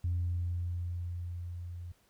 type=tone with level ramp; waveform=sine; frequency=87.4 Hz; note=F2; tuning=2 cents sharp; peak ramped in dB=-27 to -40 dBFS; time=0.04-1.92 s; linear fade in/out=5 ms; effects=tanh soft clip ceiling -25 dBFS + pink hiss -69 dBFS RMS until 2.09 s